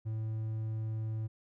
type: tone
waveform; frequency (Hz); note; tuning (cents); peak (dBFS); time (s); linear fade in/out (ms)
triangle; 110.1; A2; +2; -31; 0.05-1.28; 20
effects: none